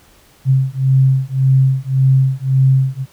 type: beating tone pair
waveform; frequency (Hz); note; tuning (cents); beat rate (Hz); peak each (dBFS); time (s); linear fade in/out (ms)
sine; 132.1 / 133.9; C3 / C3; +17 / +40; 1.8; -13; 0.45-3.06; 50
effects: pink hiss -49 dBFS RMS until 3.12 s